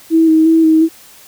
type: tone with vibrato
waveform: sine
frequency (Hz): 321.2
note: E4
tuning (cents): -45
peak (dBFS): -6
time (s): 0.1-0.89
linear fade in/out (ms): 50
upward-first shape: square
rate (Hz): 2.8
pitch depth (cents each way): 20
effects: white hiss -41 dBFS RMS until 1.27 s